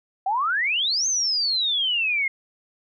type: exponential two-way sweep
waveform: sine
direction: up then down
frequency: 740 to 6430 to 2104 Hz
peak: -20 dBFS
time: 0.26-2.28 s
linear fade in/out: 5 ms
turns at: 1.07 s
effects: none